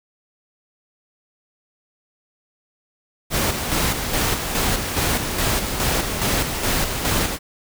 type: noise with tremolo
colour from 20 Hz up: pink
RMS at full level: -20 dBFS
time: 3.3-7.39 s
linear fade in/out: 50 ms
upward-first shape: square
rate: 2.4 Hz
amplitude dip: 45%
effects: none